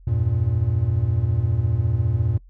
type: chord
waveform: triangle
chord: E diminished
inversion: none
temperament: equal with one note detuned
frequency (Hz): 82.41 / 96.87 / 116.54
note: E2 / G2 / Bb2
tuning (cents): 0 / -20 / 0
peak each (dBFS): -23 / -22 / -19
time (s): 0.07-2.38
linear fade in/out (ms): 5
effects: noise-tail reverb RT60 0.1 s tail -22 dB re dry + added 43 Hz sine -44 dBFS peak until 2.49 s